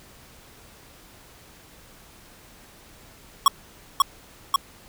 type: tone with echo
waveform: square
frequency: 1108.7 Hz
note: C#6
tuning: in tune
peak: -12 dBFS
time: 3.46-3.48 s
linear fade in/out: 2 ms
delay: 540 ms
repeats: 2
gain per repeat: -2 dB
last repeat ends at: 4.56 s
effects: pink hiss -50 dBFS RMS until 4.88 s